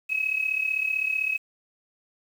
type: tone with amplitude modulation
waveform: sine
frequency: 2559 Hz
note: D#7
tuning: 48 cents sharp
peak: -20 dBFS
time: 0.09-1.38 s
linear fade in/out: 20 ms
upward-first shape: sine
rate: 35.7 Hz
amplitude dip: 75%
effects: 8-bit